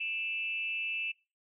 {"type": "tone with frequency modulation", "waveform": "sine", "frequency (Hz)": 2648, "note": "E7", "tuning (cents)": 7, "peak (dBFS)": -32, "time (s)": [0, 1.12], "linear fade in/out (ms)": 10, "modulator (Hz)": 247, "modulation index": 0.5, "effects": ["noise-tail reverb RT60 0.3 s tail -22 dB re dry"]}